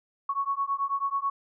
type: beating tone pair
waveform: sine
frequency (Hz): 1105 / 1114.2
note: C#6 / C#6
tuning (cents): -6 / +9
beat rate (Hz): 9.2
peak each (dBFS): -29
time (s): 0.29-1.3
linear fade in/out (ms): 5
effects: none